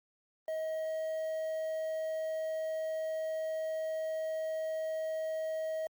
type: tone with quantisation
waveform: triangle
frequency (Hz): 635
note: D#5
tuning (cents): +35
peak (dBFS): -31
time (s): 0.48-5.87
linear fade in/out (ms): 2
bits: 9
effects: Opus 32 kbps